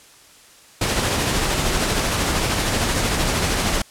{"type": "noise with tremolo", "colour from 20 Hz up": "pink", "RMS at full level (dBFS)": -19, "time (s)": [0.81, 3.82], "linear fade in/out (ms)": 5, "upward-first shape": "sine", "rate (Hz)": 13, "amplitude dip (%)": 30, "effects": ["white hiss -48 dBFS RMS until 3.9 s", "low-pass 10000 Hz 12 dB/octave"]}